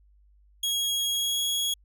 sawtooth tone with pitch glide, 3302 to 3327 Hz, G#7 to G#7, -11 to +2 cents, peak -22 dBFS, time 0.63-1.74 s, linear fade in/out 5 ms, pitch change +13 cents, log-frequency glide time 1.12-1.41 s, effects added 50 Hz sine -56 dBFS peak until 1.84 s

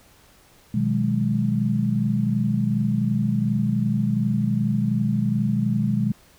sine chord, G# minor seventh, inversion first, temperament equal, 123.47 / 155.56 / 185 / 207.7 Hz, B2 / D#3 / F#3 / G#3, 0 / 0 / 0 / 0 cents, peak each -24 / -27 / -28 / -22 dBFS, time 0.74-6.12 s, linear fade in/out 5 ms, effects pink hiss -54 dBFS RMS until 6.38 s

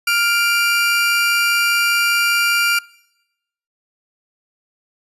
30% pulse tone pair together, 1400 / 2355 Hz, F6 / D7, +4 / +4 cents, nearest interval major sixth, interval 900 cents, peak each -14 / -16 dBFS, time 0.07-2.79 s, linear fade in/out 5 ms, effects noise-tail reverb RT60 0.9 s tail -23 dB re dry + resampled to 32000 Hz

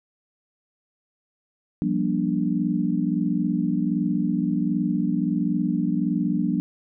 sine chord, G minor seventh, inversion third, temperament equal with one note detuned, 174.61 / 196 / 238.4 / 293.7 Hz, F3 / G3 / Bb3 / D4, 0 / 0 / +39 / 0 cents, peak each -26 dBFS, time 1.82-6.6 s, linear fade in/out 0 ms, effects none

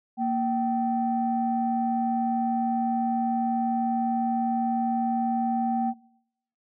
sine tone pair together, 233.1 / 772.6 Hz, A#3 / G5, 0 / -25 cents, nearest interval octave + major sixth, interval 2075 cents, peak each -25 / -25 dBFS, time 0.17-5.94 s, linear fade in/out 50 ms, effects noise-tail reverb RT60 0.7 s tail -20 dB re dry + tanh soft clip ceiling -15 dBFS

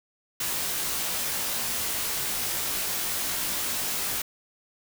white noise with comb filter, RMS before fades -29 dBFS, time 0.4-4.22 s, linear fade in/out 5 ms, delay 19 ms, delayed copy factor -0.8, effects none

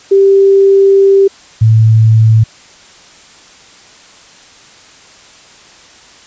sine tone pair in turn, 392 / 111.02 Hz, G4 / A2, 0 / +16 cents, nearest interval octave + minor seventh, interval 2184 cents, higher first, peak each -3 dBFS, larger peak neither, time 0.11-1.28 / 1.61-2.44 s, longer first, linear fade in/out 10 ms, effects white hiss -39 dBFS RMS until 6.26 s + resampled to 16000 Hz

